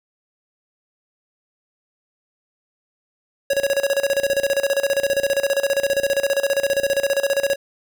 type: tone with tremolo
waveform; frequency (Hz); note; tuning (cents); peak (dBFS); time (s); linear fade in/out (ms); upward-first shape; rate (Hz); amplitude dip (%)
square; 554.4; C#5; 0; -16; 3.5-7.56; 5; square; 15; 80
effects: none

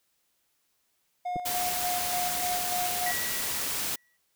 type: tone with tremolo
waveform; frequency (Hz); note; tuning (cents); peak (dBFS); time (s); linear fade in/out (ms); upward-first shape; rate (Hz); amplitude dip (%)
triangle; 718; F5; +48; -27; 1.25-3.12; 10; square; 3.4; 45
type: clicks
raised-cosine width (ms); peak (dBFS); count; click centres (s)
2; -24; 2; 1.359 / 1.365
type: noise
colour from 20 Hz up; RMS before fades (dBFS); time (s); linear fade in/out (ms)
white; -31; 1.45-3.96; 10
type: tone with exponential decay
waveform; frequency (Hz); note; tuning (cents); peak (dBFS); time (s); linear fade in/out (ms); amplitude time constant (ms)
triangle; 1936; B6; -35; -28; 3.06-4.17; 5; 240
effects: white hiss -73 dBFS RMS until 4.35 s

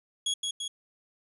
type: tone with echo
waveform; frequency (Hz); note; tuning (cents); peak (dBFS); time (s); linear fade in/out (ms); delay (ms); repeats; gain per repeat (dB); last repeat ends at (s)
sawtooth; 3333; G#7; +5; -23; 0.26-0.34; 5; 170; 2; -3; 0.68
effects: resampled to 24000 Hz

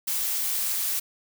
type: noise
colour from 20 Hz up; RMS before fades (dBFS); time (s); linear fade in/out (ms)
blue; -27; 0.07-1; 10
effects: none

